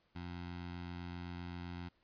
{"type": "tone with notch filter", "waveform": "15% pulse", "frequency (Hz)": 87.7, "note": "F2", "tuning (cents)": 8, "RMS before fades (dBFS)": -45, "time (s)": [0.15, 1.89], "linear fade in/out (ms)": 10, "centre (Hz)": 460, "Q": 1.2, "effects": ["pink hiss -75 dBFS RMS until 2.03 s", "resampled to 11025 Hz"]}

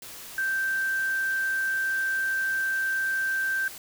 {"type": "tone in noise", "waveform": "sine", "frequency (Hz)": 1565, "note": "G6", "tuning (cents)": -3, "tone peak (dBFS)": -24, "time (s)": [0.38, 3.68], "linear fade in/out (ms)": 2, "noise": "white", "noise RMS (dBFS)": -42, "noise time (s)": [0.02, 3.78], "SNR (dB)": 15, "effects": []}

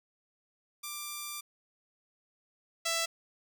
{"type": "tone pair in turn", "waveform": "5% pulse", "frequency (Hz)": [1182, 663.4], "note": ["D6", "E5"], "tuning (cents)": [11, 11], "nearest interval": "minor seventh", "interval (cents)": 1000, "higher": "first", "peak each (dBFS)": [-26, -18], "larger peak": "second", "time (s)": [[0.83, 1.41], [2.85, 3.06]], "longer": "first", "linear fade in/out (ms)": 10, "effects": []}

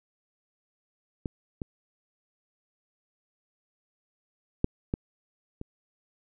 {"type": "clicks", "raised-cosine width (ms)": 3, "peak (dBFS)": [-18, -20, -9, -14, -24], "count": 5, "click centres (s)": [1.258, 1.618, 4.644, 4.939, 5.614], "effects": []}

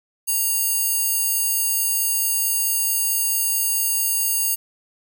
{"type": "tone with high-pass filter", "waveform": "square", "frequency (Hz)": 932.3, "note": "A#5", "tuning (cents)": 0, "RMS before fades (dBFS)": -21, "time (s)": [0.27, 4.56], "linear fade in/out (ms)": 20, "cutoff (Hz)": 9800, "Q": 0.95, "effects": []}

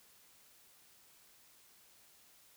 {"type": "silence", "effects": ["white hiss -64 dBFS RMS until 2.56 s"]}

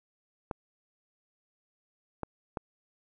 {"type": "clicks", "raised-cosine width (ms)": 1, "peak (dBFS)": -19, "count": 3, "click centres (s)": [0.512, 2.233, 2.572], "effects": []}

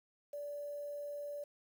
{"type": "tone with quantisation", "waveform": "sine", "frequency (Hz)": 580, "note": "D5", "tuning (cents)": -22, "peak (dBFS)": -40, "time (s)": [0.33, 1.44], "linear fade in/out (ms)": 5, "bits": 10, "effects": []}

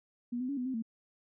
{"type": "tone with pitch steps", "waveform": "sine", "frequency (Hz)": [241.4, 253.6, 281.4, 249, 261, 225.8], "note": ["B3", "B3", "C#4", "B3", "C4", "A3"], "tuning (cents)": [-39, 46, 26, 14, -4, 45], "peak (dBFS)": -32, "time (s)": [0.32, 0.824], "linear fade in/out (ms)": 10, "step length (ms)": 84, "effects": []}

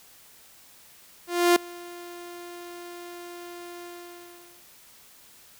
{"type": "tone with ADSR envelope", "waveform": "sawtooth", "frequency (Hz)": 349.2, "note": "F4", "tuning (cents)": 0, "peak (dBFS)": -11, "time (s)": [1.27, 4.65], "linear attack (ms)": 290, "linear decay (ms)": 4, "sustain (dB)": -24, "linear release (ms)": 820, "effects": ["white hiss -53 dBFS RMS until 5.59 s"]}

